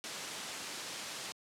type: low-pass noise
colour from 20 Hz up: white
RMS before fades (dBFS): -43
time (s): 0.04-1.32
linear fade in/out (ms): 0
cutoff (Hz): 6800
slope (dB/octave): 12
effects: high-pass 150 Hz 12 dB/octave + low-pass 12000 Hz 12 dB/octave